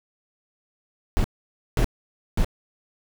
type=noise bursts; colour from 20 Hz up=brown; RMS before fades=-19 dBFS; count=3; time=1.17-2.446 s; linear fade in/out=0 ms; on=72 ms; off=530 ms; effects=none